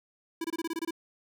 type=tone bursts; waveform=square; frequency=329.6 Hz; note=E4; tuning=in tune; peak=-31 dBFS; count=9; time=0.41-0.908 s; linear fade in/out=5 ms; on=34 ms; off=24 ms; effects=none